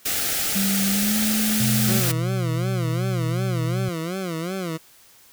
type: band-stop noise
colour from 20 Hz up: white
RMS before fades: -24 dBFS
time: 0.05-2.12 s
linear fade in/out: 10 ms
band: 860 to 1200 Hz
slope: 96 dB/octave
type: tone with pitch glide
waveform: sine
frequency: 196 to 215 Hz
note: G3 to A3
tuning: 0 to -40 cents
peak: -21 dBFS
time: 0.55-2 s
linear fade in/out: 10 ms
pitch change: +160 cents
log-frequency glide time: 0.89-1.17 s
type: tone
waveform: sine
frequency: 123.47 Hz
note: B2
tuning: in tune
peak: -22 dBFS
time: 1.6-3.89 s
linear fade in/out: 5 ms
type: tone with vibrato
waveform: 20% pulse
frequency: 175.6 Hz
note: F3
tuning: 10 cents sharp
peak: -21 dBFS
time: 1.87-4.78 s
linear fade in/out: 20 ms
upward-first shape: sine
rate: 2.7 Hz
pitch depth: 160 cents each way
effects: white hiss -52 dBFS RMS until 5.32 s